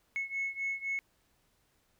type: beating tone pair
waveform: sine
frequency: 2191 / 2194.9 Hz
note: C#7 / C#7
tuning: -21 / -18 cents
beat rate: 3.9 Hz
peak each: -34 / -36 dBFS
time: 0.16-0.99 s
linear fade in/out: 0 ms
effects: tanh soft clip ceiling -27 dBFS + pink hiss -72 dBFS RMS until 1.99 s